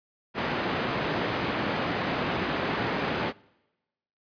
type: band-pass noise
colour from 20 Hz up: pink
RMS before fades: -29 dBFS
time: 0.34-3.33 s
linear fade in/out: 50 ms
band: 160 to 2600 Hz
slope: 12 dB/octave
effects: noise-tail reverb RT60 1.0 s tail -24 dB re dry + resampled to 11025 Hz